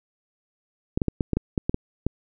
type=clicks; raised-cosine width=3 ms; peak=-9 dBFS; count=10; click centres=0.975 / 1.018 / 1.083 / 1.208 / 1.333 / 1.37 / 1.578 / 1.695 / 1.744 / 2.066 s; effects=none